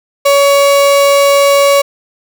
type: tone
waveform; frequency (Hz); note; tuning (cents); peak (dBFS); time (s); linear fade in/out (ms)
35% pulse; 562; C#5; +24; -4; 0.25-1.82; 10
effects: none